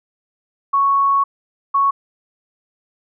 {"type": "tone bursts at uneven times", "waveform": "sine", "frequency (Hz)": 1108.7, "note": "C#6", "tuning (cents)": 0, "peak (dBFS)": -12, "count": 2, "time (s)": [[0.73, 1.24], [1.74, 1.91]], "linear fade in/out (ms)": 10, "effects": []}